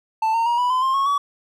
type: tone with pitch steps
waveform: triangle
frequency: 884 / 916.2 / 949.6 / 984.3 / 1020.2 / 1057.3 / 1095.9 / 1135.9 Hz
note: A5 / A#5 / A#5 / B5 / C6 / C6 / C#6 / C#6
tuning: +8 / -30 / +32 / -6 / -44 / +18 / -20 / +42 cents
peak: -15 dBFS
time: 0.22-1.18 s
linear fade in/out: 5 ms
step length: 120 ms
effects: none